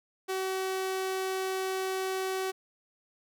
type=tone; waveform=sawtooth; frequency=378.8 Hz; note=F#4; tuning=41 cents sharp; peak=-26 dBFS; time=0.28-2.52 s; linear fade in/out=20 ms; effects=none